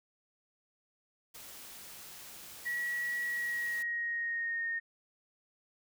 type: noise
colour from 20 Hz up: white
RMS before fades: -49 dBFS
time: 1.34-3.83 s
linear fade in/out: 10 ms
type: tone with pitch glide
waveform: sine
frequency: 1924 to 1843.5 Hz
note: B6 to A#6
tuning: -46 to -20 cents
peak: -32 dBFS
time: 2.65-4.8 s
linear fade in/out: 20 ms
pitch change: -74 cents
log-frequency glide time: 3.2-4.67 s
effects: none